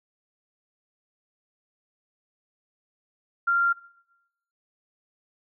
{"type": "tone", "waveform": "sine", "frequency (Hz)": 1387, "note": "F6", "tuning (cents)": -12, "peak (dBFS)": -19, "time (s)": [3.47, 3.73], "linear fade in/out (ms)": 10, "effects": ["noise-tail reverb RT60 0.9 s tail -21 dB re dry"]}